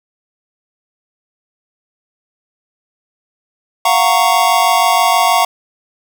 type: chord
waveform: square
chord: Gb major seventh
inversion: third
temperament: just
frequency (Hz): 693.7 / 740 / 925 / 1110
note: F5 / Gb5 / Bb5 / Db6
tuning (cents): -12 / 0 / -14 / +2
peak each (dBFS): -16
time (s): 3.85-5.45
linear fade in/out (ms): 5
effects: none